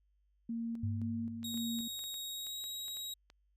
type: tone with tremolo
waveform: sine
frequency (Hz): 230.6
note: A#3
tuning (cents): -19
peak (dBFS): -35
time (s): 0.49-1.88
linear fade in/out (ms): 5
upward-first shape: square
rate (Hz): 1.9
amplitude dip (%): 45
type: tone with exponential decay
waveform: sine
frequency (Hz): 100.5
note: G2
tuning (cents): +44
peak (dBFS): -31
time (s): 0.83-2.08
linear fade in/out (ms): 5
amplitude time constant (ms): 270
type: clicks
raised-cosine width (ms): 0.2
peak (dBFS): -38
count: 11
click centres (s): 1.431 / 1.575 / 1.788 / 1.992 / 2.039 / 2.142 / 2.468 / 2.64 / 2.882 / 2.97 / 3.301
type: tone with pitch glide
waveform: sawtooth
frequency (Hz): 3774 to 3820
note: A#7 to A#7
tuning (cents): +21 to +42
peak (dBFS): -37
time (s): 1.44-3.14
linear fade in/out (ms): 5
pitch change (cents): +21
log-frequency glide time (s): 2.3-2.62
effects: added 50 Hz sine -70 dBFS peak until 3.56 s